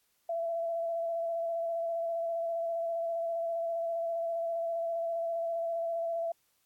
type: tone with vibrato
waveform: sine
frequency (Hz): 670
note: E5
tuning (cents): +28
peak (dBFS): -30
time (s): 0.29-6.32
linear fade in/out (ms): 5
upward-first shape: square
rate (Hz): 15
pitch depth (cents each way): 15
effects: white hiss -73 dBFS RMS until 6.65 s + AAC 64 kbps